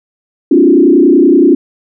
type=tone with frequency modulation; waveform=sine; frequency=314.1 Hz; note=D#4; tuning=16 cents sharp; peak=-3 dBFS; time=0.51-1.55 s; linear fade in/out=5 ms; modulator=30.6 Hz; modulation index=1.9; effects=none